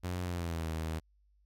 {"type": "tone with pitch glide", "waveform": "sawtooth", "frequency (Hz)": [89.7, 79.91], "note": ["F2", "D#2"], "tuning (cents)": [47, 47], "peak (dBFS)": -30, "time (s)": [0.03, 1], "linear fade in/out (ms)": 20, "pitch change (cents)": -200, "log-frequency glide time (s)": [0.25, 0.68], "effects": ["added 50 Hz sine -65 dBFS peak until 1.45 s", "AAC 64 kbps"]}